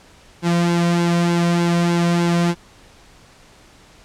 sawtooth tone with flanger, 171.9 Hz, F3, 27 cents flat, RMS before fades -17 dBFS, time 0.42-2.55 s, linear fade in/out 50 ms, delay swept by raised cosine 1.6 to 2.41 ms, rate 3.3 Hz, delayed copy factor -0.65, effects pink hiss -48 dBFS RMS until 4.04 s + low-pass 8000 Hz 12 dB/octave

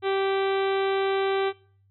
harmonic tone with a mistuned harmonic, 389.1 Hz, G4, 13 cents flat, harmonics 1 / 2 / 3 / 4 / 5 / 6 / 7 / 8 / 9 / 10, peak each -23 / -30 / -34 / -37 / -40 / -39 / -44 / -41 / -43 / -43 dBFS, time 0.02-1.53 s, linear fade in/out 50 ms, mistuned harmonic 5, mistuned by +20 cents, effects noise-tail reverb RT60 0.5 s tail -22 dB re dry + added 98 Hz sine -59 dBFS peak until 1.9 s

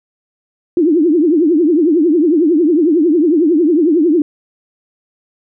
sine tone with vibrato, 322.9 Hz, E4, 36 cents flat, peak -8 dBFS, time 0.77-4.22 s, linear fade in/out 2 ms, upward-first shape triangle, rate 11 Hz, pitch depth 240 cents each way, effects none

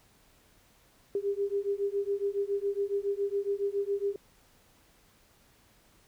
sine beating tone pair, 397.3 / 404.5 Hz, G4 / G#4, +23 / -46 cents, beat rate 7.2 Hz, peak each -31 dBFS, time 1.15-4.16 s, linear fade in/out 2 ms, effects pink hiss -63 dBFS RMS until 6.07 s

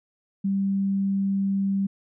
sine tone, 196 Hz, G3, in tune, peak -21 dBFS, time 0.44-1.87 s, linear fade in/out 10 ms, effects none

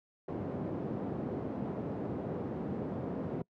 pink band-pass noise, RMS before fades -37 dBFS, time 0.28-3.42 s, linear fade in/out 5 ms, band 150 to 450 Hz, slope 12 dB/octave, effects noise-tail reverb RT60 0.1 s tail -26 dB re dry + high-pass 80 Hz 12 dB/octave

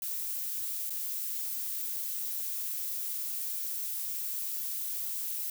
violet noise with dropouts, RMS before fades -35 dBFS, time 0.02-5.5 s, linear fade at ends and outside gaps 2 ms, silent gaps 0.896-0.904 s, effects none

